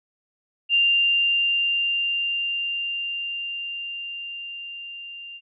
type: tone with level ramp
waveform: sine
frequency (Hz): 2789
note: F7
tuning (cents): -3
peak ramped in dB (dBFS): -15 to -36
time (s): 0.69-5.41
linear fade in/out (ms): 50
effects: none